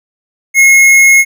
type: tone with tanh clipping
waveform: sine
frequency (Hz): 2164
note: C#7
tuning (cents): -42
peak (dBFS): -4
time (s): 0.54-1.25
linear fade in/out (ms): 50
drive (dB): 17
effects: none